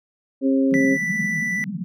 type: harmonic tone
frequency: 134.5 Hz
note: C3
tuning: 48 cents sharp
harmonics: 2 / 3 / 4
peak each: -16 / -26 / -25 dBFS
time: 0.41-0.98 s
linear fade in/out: 50 ms
type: band-pass noise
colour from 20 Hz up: pink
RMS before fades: -29 dBFS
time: 0.71-1.84 s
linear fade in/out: 0 ms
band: 150 to 230 Hz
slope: 96 dB/octave
type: tone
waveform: triangle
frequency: 1975.5 Hz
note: B6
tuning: in tune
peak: -20 dBFS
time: 0.74-1.64 s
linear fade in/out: 0 ms
effects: none